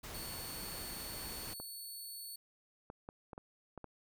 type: noise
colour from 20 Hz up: pink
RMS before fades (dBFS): -47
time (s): 0.03-1.54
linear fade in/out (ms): 10
type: tone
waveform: 10% pulse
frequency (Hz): 4435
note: C#8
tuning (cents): 0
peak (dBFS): -38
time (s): 0.14-2.36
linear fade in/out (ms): 5
type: clicks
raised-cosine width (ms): 1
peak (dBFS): -32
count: 7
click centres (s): 1.6 / 2.901 / 3.089 / 3.332 / 3.379 / 3.777 / 3.843
effects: none